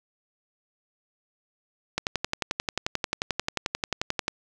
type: click train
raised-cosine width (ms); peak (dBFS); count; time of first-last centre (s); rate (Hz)
0.2; -8; 27; 1.98-4.281; 11.3
effects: none